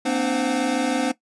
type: tone cluster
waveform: square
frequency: 233.9 / 260.3 / 299 / 518 / 727 Hz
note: A#3 / C4 / D4 / C5 / F#5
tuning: +6 / -9 / +31 / -17 / -31 cents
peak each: -30 / -25 / -26 / -29 / -30 dBFS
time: 0.05-1.12 s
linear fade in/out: 10 ms
effects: noise-tail reverb RT60 0.1 s tail -17 dB re dry + resampled to 24000 Hz